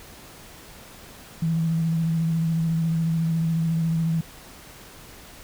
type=tone with vibrato; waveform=sine; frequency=163.5 Hz; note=E3; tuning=14 cents flat; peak=-20 dBFS; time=1.42-4.21 s; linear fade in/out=5 ms; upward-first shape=sine; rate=14 Hz; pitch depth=27 cents each way; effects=pink hiss -45 dBFS RMS until 5.43 s